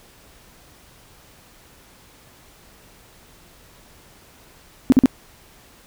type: tone bursts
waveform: sine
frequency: 260 Hz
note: C4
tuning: 11 cents flat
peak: -7 dBFS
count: 3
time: 4.9-5.058 s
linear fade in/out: 0 ms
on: 22 ms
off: 46 ms
effects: pink hiss -50 dBFS RMS until 5.86 s